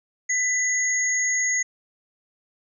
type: tone pair together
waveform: sine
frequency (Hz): 1998 / 6632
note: B6 / G#8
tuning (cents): +20 / -3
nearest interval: octave + major sixth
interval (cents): 2077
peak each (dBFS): -23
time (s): 0.29-1.63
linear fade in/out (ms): 10
effects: none